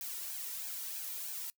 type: noise with flanger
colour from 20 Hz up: blue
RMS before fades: -41 dBFS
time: 0.01-1.5 s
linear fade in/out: 0 ms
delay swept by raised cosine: 1.2 to 2.17 ms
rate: 3.1 Hz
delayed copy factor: +0.7
effects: noise-tail reverb RT60 0.1 s tail -23 dB re dry